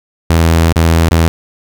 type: tone with dropouts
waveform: sawtooth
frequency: 82.41 Hz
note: E2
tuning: in tune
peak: -3 dBFS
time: 0.3-1.28 s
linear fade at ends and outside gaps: 0 ms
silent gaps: 0.726-0.759 / 1.088-1.111 s
effects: none